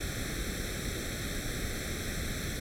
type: noise with comb filter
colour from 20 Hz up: pink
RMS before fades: -35 dBFS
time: 0-2.6 s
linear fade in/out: 10 ms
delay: 0.52 ms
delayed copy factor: +0.95
effects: low-pass 12000 Hz 12 dB/octave